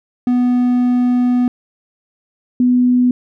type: tone pair in turn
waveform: triangle / sine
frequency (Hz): 246.9 / 248.1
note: B3 / B3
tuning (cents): 0 / +8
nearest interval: unison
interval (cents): 8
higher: second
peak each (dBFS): -9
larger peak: neither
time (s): 0.27-1.48 / 2.6-3.11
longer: first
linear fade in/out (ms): 2
effects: none